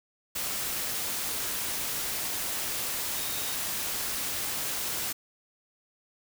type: tone in noise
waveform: sine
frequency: 3729 Hz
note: A#7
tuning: in tune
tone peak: -42 dBFS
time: 3.16-3.56 s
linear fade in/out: 10 ms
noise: white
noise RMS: -32 dBFS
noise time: 0.35-5.13 s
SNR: -13 dB
effects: none